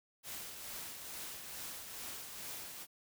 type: noise with tremolo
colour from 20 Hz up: white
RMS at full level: -44 dBFS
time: 0.23-2.87 s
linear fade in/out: 50 ms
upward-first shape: triangle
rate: 2.3 Hz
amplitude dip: 45%
effects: none